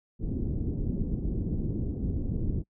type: low-pass noise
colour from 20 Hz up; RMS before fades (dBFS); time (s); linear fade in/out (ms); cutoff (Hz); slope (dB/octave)
pink; -30; 0.19-2.64; 50; 330; 24
effects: noise-tail reverb RT60 0.1 s tail -26 dB re dry